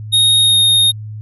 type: tone with pitch glide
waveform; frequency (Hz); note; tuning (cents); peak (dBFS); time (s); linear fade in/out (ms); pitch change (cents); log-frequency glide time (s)
square; 3729 to 3703; A#7 to A#7; 0 to -12; -9; 0.12-0.92; 20; -12; 0.41-0.59
effects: added 107 Hz sine -25 dBFS peak until 1.21 s